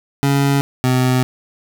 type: tone pair in turn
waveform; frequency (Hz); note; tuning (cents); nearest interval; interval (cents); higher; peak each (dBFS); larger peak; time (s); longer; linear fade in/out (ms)
25% pulse; 139.7 / 127.68; C#3 / C3; +14 / -42; major second; 156; first; -9; neither; 0.23-0.61 / 0.84-1.23; second; 0
effects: none